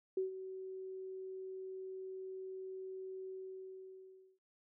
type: tone with ADSR envelope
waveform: sine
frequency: 377.8 Hz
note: F#4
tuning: 36 cents sharp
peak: -31 dBFS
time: 0.17-4.39 s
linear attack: 4 ms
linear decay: 130 ms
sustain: -12 dB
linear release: 1100 ms
effects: none